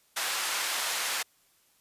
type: band-pass noise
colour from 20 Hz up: pink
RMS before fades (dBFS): -31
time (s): 0.16-1.23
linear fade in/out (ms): 10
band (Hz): 1100 to 13000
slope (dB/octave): 12
effects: white hiss -66 dBFS RMS until 1.8 s + resampled to 32000 Hz